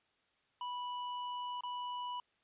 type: tone with dropouts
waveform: square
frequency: 984 Hz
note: B5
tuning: 7 cents flat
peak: -39 dBFS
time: 0.61-2.2 s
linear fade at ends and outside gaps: 2 ms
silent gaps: 1.608-1.635 s
effects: white hiss -75 dBFS RMS until 2.43 s + resampled to 8000 Hz